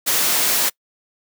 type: noise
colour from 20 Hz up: white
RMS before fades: -18 dBFS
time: 0.06-0.7 s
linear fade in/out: 20 ms
effects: noise-tail reverb RT60 0.1 s tail -25 dB re dry + high-pass 200 Hz 12 dB/octave